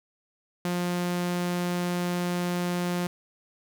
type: tone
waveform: sawtooth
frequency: 176.7 Hz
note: F3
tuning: 21 cents sharp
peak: -22 dBFS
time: 0.65-3.07 s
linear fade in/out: 2 ms
effects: none